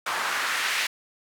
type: noise with band-pass filter sweep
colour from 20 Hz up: white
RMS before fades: -27 dBFS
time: 0.06-0.87 s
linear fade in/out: 5 ms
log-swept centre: 1100 to 2200 Hz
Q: 1.5
effects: none